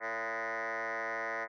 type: tone with frequency modulation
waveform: sine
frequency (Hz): 1244.5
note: D#6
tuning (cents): 0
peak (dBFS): -32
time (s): 0-1.48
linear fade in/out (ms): 50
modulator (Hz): 113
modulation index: 6.9
effects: tanh soft clip ceiling -31 dBFS